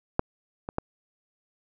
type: clicks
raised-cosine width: 1 ms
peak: -7 / -19 / -12 dBFS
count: 3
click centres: 0.194 / 0.689 / 0.784 s
effects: none